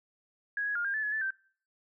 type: tone with pitch steps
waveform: sine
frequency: 1658 / 1668 / 1415 / 1607 / 1742 / 1698 / 1752 / 1560 Hz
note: G#6 / G#6 / F6 / G6 / A6 / G#6 / A6 / G6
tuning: -3 / +7 / +22 / +43 / -18 / +38 / -8 / -9 cents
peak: -29 dBFS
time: 0.57-1.306 s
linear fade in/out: 2 ms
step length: 92 ms
effects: noise-tail reverb RT60 0.5 s tail -24 dB re dry